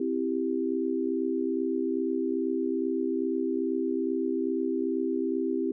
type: chord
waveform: sine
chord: C major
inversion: none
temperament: equal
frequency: 261.6 / 329.6 / 392 Hz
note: C4 / E4 / G4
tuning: 0 / 0 / 0 cents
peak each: -30 dBFS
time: 0-5.72 s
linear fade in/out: 5 ms
effects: none